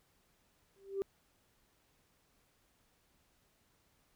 sine tone with exponential growth, 392 Hz, G4, in tune, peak -28 dBFS, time 0.76-1.02 s, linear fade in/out 0 ms, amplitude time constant 56 ms, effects tanh soft clip ceiling -28 dBFS + pink hiss -73 dBFS RMS until 4.15 s

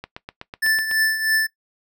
click train, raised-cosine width 0.3 ms, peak -17 dBFS, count 8, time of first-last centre 0.04-0.913 s, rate 8.02 Hz
square tone with tremolo, 1760 Hz, A6, in tune, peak -16 dBFS, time 0.62-1.47 s, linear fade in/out 10 ms, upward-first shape triangle, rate 3.1 Hz, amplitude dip 70%
effects noise-tail reverb RT60 0.1 s tail -18 dB re dry

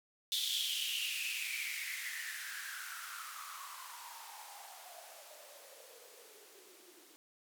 violet noise with band-pass filter sweep, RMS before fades -43 dBFS, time 0.32-7.16 s, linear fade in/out 0 ms, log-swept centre 3600 to 320 Hz, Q 7.7, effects none

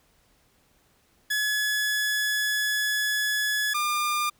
sawtooth tone pair in turn, 1700 / 1202.1 Hz, G#6 / D6, +40 / +40 cents, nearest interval tritone, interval 600 cents, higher first, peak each -20 dBFS, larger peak neither, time 1.3-3.74 / 3.74-4.3 s, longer first, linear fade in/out 10 ms, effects pink hiss -64 dBFS RMS until 4.39 s

